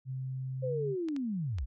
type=tone with pitch glide; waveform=sine; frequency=130.81 to 142.65 Hz; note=C3 to C#3; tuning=0 to +50 cents; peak=-34 dBFS; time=0.05-0.96 s; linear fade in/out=50 ms; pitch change=+150 cents; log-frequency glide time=0.66-0.73 s
type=linear sweep; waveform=sine; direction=down; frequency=530 to 48.03 Hz; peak=-31 dBFS; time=0.62-1.66 s; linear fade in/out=20 ms
type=clicks; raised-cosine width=0.2 ms; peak=-29 dBFS; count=3; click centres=1.086 / 1.164 / 1.585 s
effects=none